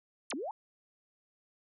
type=exponential two-way sweep; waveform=sine; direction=down then up; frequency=11530 to 239.2 to 926 Hz; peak=-35 dBFS; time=0.3-0.51 s; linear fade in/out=2 ms; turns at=0.34 s; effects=none